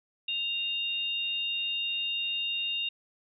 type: tone pair together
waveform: sine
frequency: 2794 / 3697 Hz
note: F7 / A#7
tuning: 0 / -15 cents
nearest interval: perfect fourth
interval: 485 cents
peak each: -30 / -34 dBFS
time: 0.28-2.89 s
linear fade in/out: 5 ms
effects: none